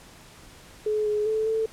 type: tone with pitch steps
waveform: sine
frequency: 426.3 / 420.7 / 436.6 / 443.2 Hz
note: G#4 / G#4 / A4 / A4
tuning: +45 / +22 / -13 / +13 cents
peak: -22 dBFS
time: 0.86-1.66 s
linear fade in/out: 5 ms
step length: 200 ms
effects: pink hiss -49 dBFS RMS until 1.72 s + low-pass 11000 Hz 12 dB/octave